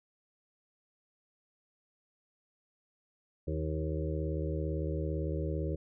harmonic tone with a mistuned harmonic, 77.78 Hz, D#2, in tune, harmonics 1 / 2 / 4 / 5 / 6 / 7, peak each -34 / -37 / -40 / -41 / -42 / -42 dBFS, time 3.47-5.76 s, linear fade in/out 10 ms, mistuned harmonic 4, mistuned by +24 cents, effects none

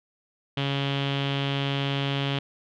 sawtooth tone with low-pass filter, 139.1 Hz, C#3, 6 cents sharp, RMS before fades -27 dBFS, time 0.57-2.39 s, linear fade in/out 5 ms, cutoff 3200 Hz, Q 5.4, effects none

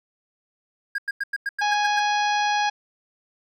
triangle tone bursts, 1624 Hz, G#6, 39 cents flat, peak -21 dBFS, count 9, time 0.95-1.999 s, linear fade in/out 5 ms, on 33 ms, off 94 ms
harmonic tone, 830.6 Hz, G#5, in tune, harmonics 1 / 2 / 3 / 4 / 5 / 6 / 7, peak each -21 / -27 / -31 / -33 / -35 / -37 / -38 dBFS, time 1.61-2.7 s, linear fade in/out 10 ms
effects none

